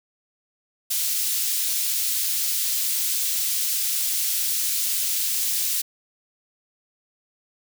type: high-pass noise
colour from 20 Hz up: white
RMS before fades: -24 dBFS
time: 0.9-5.82 s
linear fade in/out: 10 ms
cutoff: 3600 Hz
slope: 12 dB/octave
effects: none